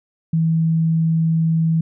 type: tone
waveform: sine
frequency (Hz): 162.5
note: E3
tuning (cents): -24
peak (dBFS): -14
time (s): 0.33-1.81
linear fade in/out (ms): 5
effects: none